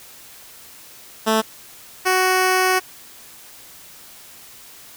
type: tone pair in turn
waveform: 10% pulse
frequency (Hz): 220 / 371.8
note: A3 / F#4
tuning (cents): 0 / +8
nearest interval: major sixth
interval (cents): 908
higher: second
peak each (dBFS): -7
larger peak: neither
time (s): 1.26-1.42 / 2.05-2.8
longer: second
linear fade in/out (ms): 20
effects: white hiss -43 dBFS RMS until 4.96 s